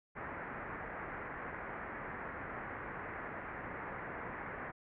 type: low-pass noise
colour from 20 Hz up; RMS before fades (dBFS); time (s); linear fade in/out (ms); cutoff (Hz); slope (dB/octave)
white; -44; 0.15-4.72; 20; 2000; 48
effects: none